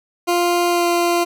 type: tone with pitch glide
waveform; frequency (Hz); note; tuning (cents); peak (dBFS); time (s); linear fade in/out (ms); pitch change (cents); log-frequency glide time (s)
20% pulse; 349.2 to 345.8; F4 to F4; 0 to -17; -10; 0.27-1.25; 20; -17; 0.69-0.86
effects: none

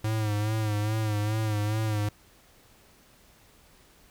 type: tone with vibrato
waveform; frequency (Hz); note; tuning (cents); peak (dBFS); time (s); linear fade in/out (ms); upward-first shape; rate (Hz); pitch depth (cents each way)
square; 107; A2; -48; -26; 0.04-2.09; 5; sine; 2.4; 53
effects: pink hiss -58 dBFS RMS until 4.1 s

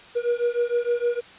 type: beating tone pair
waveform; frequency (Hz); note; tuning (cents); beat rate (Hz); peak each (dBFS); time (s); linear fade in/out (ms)
triangle; 475.8 / 482.3; A#4 / B4; +35 / -41; 6.5; -22; 0.15-1.21; 20
effects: white hiss -46 dBFS RMS until 1.38 s + resampled to 8000 Hz

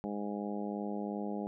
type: harmonic tone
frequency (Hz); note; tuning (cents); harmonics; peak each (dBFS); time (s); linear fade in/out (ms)
102.8; G#2; -17; 2 / 3 / 4 / 5 / 6 / 7 / 8; -37 / -42 / -43 / -45 / -47 / -47 / -46; 0.04-1.47; 0
effects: none

